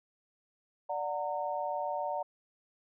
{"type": "chord", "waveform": "sine", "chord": "D augmented", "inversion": "none", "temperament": "just", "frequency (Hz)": [587.3, 734.2, 917.7], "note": ["D5", "F#5", "A#5"], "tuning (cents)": [0, -14, -27], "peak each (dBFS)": [-36, -36, -36], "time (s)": [0.89, 2.23], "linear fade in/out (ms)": 10, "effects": []}